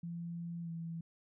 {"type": "tone with pitch glide", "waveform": "sine", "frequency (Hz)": [170, 165.93], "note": ["F3", "E3"], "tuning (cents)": [-46, 12], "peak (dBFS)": -39, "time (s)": [0.03, 1.01], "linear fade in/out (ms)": 5, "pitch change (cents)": -42, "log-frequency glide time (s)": [0.62, 0.7], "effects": []}